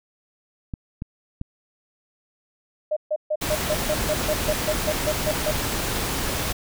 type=clicks; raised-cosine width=5 ms; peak=-17 dBFS; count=3; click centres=0.738 / 1.021 / 1.414 s
type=tone bursts; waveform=sine; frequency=610 Hz; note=D#5; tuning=34 cents flat; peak=-20 dBFS; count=14; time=2.91-5.514 s; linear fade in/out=10 ms; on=56 ms; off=140 ms
type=noise; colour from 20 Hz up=pink; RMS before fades=-26 dBFS; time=3.41-6.53 s; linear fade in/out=10 ms
effects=none